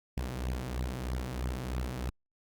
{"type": "beating tone pair", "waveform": "sawtooth", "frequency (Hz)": [61.74, 64.84], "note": ["B1", "C2"], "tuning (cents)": [0, -15], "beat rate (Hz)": 3.1, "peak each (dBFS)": [-31, -33], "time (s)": [0.17, 2.1], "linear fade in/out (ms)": 5, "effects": ["Opus 48 kbps"]}